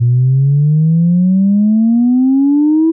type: exponential sweep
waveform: sine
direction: up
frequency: 117.8 to 329.6 Hz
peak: -6 dBFS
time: 0-2.92 s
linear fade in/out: 20 ms
effects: tanh soft clip ceiling -3 dBFS